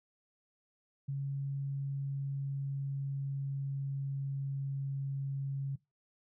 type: tone with pitch glide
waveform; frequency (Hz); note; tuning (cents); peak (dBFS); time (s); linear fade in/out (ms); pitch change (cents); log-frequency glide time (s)
sine; 138.59 to 137.47; C#3 to C#3; 0 to -14; -33; 1.08-5.76; 10; -14; 1.6-4.91
effects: noise-tail reverb RT60 0.2 s tail -20 dB re dry